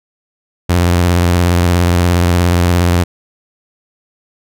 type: tone with vibrato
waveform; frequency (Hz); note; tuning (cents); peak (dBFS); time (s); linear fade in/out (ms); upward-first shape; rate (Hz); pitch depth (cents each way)
sawtooth; 87.6; F2; +6; -5; 0.69-3.04; 10; sine; 17; 55
effects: none